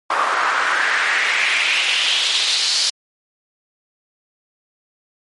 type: noise with band-pass filter sweep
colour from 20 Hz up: pink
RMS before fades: -18 dBFS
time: 0.1-2.9 s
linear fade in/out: 5 ms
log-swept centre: 1100 to 4800 Hz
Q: 2.9
effects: high-pass 400 Hz 12 dB/octave + MP3 48 kbps